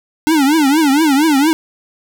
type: tone with vibrato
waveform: square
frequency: 294.8 Hz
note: D4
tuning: 7 cents sharp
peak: -10 dBFS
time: 0.27-1.53 s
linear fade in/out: 0 ms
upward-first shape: triangle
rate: 4.3 Hz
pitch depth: 210 cents each way
effects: none